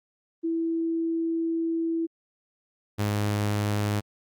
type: tone pair in turn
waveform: sine / sawtooth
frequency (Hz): 329.6 / 103.82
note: E4 / G#2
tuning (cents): 0 / 0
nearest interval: octave + minor sixth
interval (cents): 2000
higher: first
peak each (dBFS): -24 / -20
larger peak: second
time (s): 0.43-2.07 / 2.98-4.01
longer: first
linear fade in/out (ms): 20
effects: Opus 32 kbps